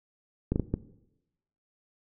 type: clicks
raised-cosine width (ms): 3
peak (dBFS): -13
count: 4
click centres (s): 0.52 / 0.559 / 0.597 / 0.74
effects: noise-tail reverb RT60 0.9 s tail -17 dB re dry